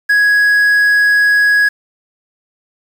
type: tone with quantisation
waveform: triangle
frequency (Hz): 1666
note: G#6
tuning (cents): +5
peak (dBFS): -6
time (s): 0.09-1.69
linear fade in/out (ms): 10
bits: 6
effects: none